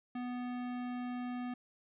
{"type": "tone with hard clipping", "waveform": "sine", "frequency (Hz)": 246.9, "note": "B3", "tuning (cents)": 0, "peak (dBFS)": -39, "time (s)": [0.15, 1.54], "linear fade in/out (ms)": 5, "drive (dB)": 18, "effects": ["resampled to 8000 Hz"]}